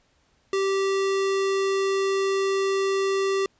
square tone, 389.5 Hz, G4, 11 cents flat, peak -22 dBFS, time 0.53-3.46 s, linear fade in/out 2 ms, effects pink hiss -65 dBFS RMS until 3.59 s + resampled to 16000 Hz

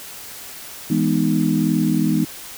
sine chord, E major seventh, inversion none, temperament equal with one note detuned, 164.81 / 207.7 / 246.9 / 309 Hz, E3 / G#3 / B3 / D#4, 0 / 0 / 0 / -12 cents, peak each -21 dBFS, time 0.9-2.25 s, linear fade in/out 5 ms, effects white hiss -36 dBFS RMS until 2.57 s

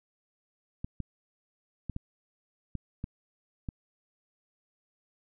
clicks, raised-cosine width 5 ms, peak -22 dBFS, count 7, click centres 0.845 / 1.003 / 1.897 / 1.964 / 2.753 / 3.041 / 3.688 s, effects none

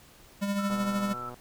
square tone with tremolo, 200.6 Hz, G3, 40 cents sharp, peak -26 dBFS, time 0.41-1.14 s, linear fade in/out 20 ms, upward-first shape sine, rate 13 Hz, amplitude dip 45%
sine tone with vibrato, 1325 Hz, E6, 9 cents sharp, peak -35 dBFS, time 0.58-1.3 s, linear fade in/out 10 ms, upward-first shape square, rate 3.9 Hz, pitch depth 10 cents each way
click train, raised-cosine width 1 ms, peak -29 dBFS, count 80, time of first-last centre 0.7-1.342 s, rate 123 Hz
effects pink hiss -55 dBFS RMS until 1.4 s

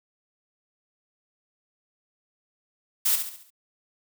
blue noise with echo, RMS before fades -22 dBFS, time 3.05-3.16 s, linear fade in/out 10 ms, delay 69 ms, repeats 5, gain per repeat -7 dB, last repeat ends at 3.505 s, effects none

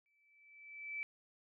sine tone with exponential growth, 2315 Hz, D7, 25 cents flat, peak -37 dBFS, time 0.06-1.03 s, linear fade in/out 0 ms, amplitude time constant 210 ms, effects none

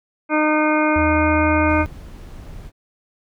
harmonic tone, 305.9 Hz, D#4, 29 cents flat, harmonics 1 / 2 / 3 / 4 / 5 / 7 / 8, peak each -18 / -21 / -23 / -24 / -25 / -26 / -27 dBFS, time 0.29-1.86 s, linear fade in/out 50 ms
sine tone with pitch glide, 80.4 to 81.38 Hz, E2 to E2, -43 to -22 cents, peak -21 dBFS, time 0.96-1.86 s, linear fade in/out 0 ms, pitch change +21 cents, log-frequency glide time 1.2-1.51 s
brown noise, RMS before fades -36 dBFS, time 1.66-2.72 s, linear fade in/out 50 ms
effects none

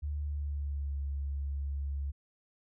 sine tone with pitch glide, 73.4 to 70.04 Hz, D2 to C#2, 0 to +18 cents, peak -32 dBFS, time 0.02-2.12 s, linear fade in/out 20 ms, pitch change -82 cents, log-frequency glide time 0.21-0.98 s, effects none

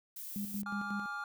violet noise, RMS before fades -44 dBFS, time 0.16-0.62 s, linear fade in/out 5 ms
sine tone with tremolo, 203.1 Hz, G#3, 38 cents flat, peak -35 dBFS, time 0.36-1.06 s, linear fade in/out 0 ms, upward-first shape square, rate 5.5 Hz, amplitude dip 65%
triangle chord, D diminished, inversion second, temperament equal with one note detuned, 830.6 / 1174.7 / 1402.6 Hz, Ab5 / D6 / F6, 0 / 0 / +7 cents, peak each -43 / -42 / -37 dBFS, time 0.66-1.24 s, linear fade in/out 2 ms
effects none

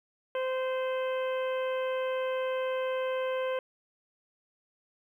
harmonic tone, 518 Hz, C5, 17 cents flat, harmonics 1 / 2 / 3 / 4 / 5 / 6, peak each -29 / -38 / -42 / -46 / -45 / -47 dBFS, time 0.35-3.59 s, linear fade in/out 2 ms, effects 11-bit

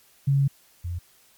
sine tone pair in turn, 138.59 / 86.92 Hz, C#3 / F2, 0 / -8 cents, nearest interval minor sixth, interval 808 cents, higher first, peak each -17 / -27 dBFS, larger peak first, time 0.27-0.48 / 0.84-0.99 s, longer first, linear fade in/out 10 ms, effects white hiss -58 dBFS RMS until 1.37 s + MP3 96 kbps

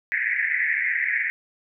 white band-pass noise, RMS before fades -24 dBFS, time 0.12-1.3 s, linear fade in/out 0 ms, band 1700 to 2200 Hz, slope 96 dB/octave, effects none

